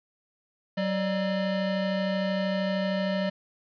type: tone pair together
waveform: square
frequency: 188.99 / 600 Hz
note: F#3 / D5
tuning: +37 / +37 cents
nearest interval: octave + minor sixth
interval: 2000 cents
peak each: -28 / -30 dBFS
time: 0.77-3.3 s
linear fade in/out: 10 ms
effects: resampled to 11025 Hz + 9-bit